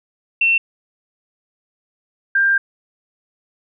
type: tone pair in turn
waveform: sine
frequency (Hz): 2700 / 1591.1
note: E7 / G6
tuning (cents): +41 / +25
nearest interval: major sixth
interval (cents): 916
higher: first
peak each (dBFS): -12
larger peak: neither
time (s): 0.41-0.58 / 2.35-2.58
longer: second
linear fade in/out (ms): 5
effects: none